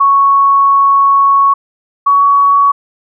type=tone pair in turn; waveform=sine; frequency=1108.7 / 1124.2 Hz; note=C#6 / C#6; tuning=0 / +24 cents; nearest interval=unison; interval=24 cents; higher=second; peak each=-5 dBFS; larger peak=neither; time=0-1.54 / 2.06-2.72 s; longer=first; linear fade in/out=10 ms; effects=none